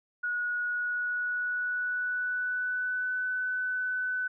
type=tone with pitch glide; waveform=sine; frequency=1456 to 1503 Hz; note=F#6 to F#6; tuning=-28 to +27 cents; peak=-28 dBFS; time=0.23-4.28 s; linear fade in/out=10 ms; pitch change=+55 cents; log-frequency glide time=0.64-3.27 s; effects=none